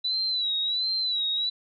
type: tone with vibrato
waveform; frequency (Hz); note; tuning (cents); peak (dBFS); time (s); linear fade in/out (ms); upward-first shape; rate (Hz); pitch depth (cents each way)
sine; 3951; B7; 0; -24; 0.04-1.5; 10; sine; 1.4; 83
effects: none